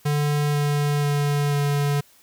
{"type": "tone with pitch steps", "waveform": "square", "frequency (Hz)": [146.83, 145.82, 144.81, 143.81], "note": ["D3", "D3", "D3", "D3"], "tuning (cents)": [0, -12, -24, -36], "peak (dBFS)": -20, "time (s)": [0.05, 2.01], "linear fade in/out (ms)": 10, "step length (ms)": 490, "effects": ["white hiss -55 dBFS RMS until 2.22 s"]}